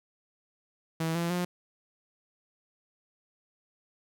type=tone with pitch steps; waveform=sawtooth; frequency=162.6 / 170 / 177.73 Hz; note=E3 / F3 / F3; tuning=-23 / -46 / +31 cents; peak=-24 dBFS; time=1-1.45 s; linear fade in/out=5 ms; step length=150 ms; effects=none